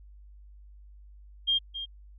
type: tone with echo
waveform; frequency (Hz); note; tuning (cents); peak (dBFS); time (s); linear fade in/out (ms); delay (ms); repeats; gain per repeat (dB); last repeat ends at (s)
sine; 3211; G7; +41; -22; 1.47-1.59; 20; 270; 1; -11; 1.86
effects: added 50 Hz sine -48 dBFS peak until 2.18 s